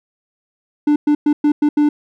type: tone bursts at uneven times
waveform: triangle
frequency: 295.8 Hz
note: D4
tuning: 13 cents sharp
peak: -8 dBFS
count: 6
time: 0.87-0.96 / 1.07-1.15 / 1.26-1.33 / 1.44-1.52 / 1.62-1.69 / 1.77-1.89 s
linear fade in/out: 5 ms
effects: none